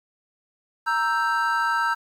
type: chord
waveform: triangle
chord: E diminished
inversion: second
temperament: equal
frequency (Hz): 932.3 / 1318.5 / 1568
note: Bb5 / E6 / G6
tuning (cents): 0 / 0 / 0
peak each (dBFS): -23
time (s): 0.86-1.95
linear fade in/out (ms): 20
effects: 9-bit